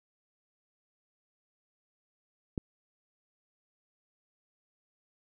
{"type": "click", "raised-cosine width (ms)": 3, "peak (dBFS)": -19, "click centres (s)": 2.578, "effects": []}